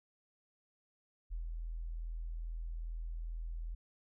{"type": "tone with ADSR envelope", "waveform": "sine", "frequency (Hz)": 41.2, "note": "E1", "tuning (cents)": 0, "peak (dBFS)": -36, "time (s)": [1.3, 3.75], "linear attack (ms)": 27, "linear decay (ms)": 110, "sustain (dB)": -2, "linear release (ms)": 10, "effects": []}